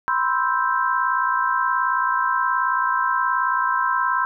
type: chord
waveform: sine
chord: C major seventh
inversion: third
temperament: equal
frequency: 987.8 / 1046.5 / 1318.5 / 1568 Hz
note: B5 / C6 / E6 / G6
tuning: 0 / 0 / 0 / 0 cents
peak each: -24 / -22 / -25 / -24 dBFS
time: 0.08-4.25 s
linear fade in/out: 0 ms
effects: none